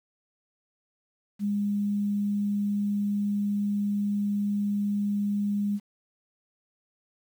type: tone with quantisation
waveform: sine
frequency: 204.1 Hz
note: G#3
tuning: 30 cents flat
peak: -24 dBFS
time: 1.39-5.8 s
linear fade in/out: 50 ms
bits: 9
effects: none